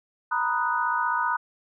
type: chord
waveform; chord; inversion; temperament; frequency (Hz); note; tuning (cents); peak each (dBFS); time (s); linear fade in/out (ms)
sine; B major seventh; third; equal; 932.3 / 987.8 / 1244.5 / 1480; A#5 / B5 / D#6 / F#6; 0 / 0 / 0 / 0; -28; 0.31-1.37; 10
effects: none